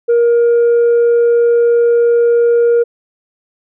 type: tone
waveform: sine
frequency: 471.5 Hz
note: A#4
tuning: 20 cents sharp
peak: -5 dBFS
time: 0.08-2.84 s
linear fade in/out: 20 ms
effects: tanh soft clip ceiling -6 dBFS